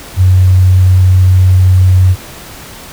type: tone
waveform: sine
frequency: 92.5 Hz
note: F#2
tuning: in tune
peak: -3 dBFS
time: 0.16-2.16 s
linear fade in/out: 50 ms
effects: pink hiss -30 dBFS RMS until 2.92 s